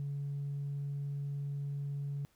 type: tone with tanh clipping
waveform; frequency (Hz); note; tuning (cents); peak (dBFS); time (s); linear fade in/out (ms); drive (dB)
triangle; 141.7; C#3; +38; -35; 0-2.25; 0; 5
effects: pink hiss -71 dBFS RMS until 2.35 s